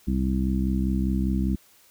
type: harmonic tone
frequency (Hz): 65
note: C2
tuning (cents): -11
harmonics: 1 / 2 / 3 / 4 / 5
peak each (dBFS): -25 / -34 / -25 / -31 / -33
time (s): 0.07-1.56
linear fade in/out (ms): 10
effects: white hiss -57 dBFS RMS until 1.9 s